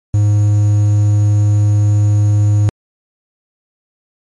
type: tone with quantisation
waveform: triangle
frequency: 103.83 Hz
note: G#2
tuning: in tune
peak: -6 dBFS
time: 0.14-2.69 s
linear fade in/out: 0 ms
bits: 6
effects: MP3 48 kbps